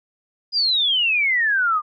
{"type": "exponential sweep", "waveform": "sine", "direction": "down", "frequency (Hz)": [4971, 1186], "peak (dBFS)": -16, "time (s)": [0.52, 1.82], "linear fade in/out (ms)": 50, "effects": []}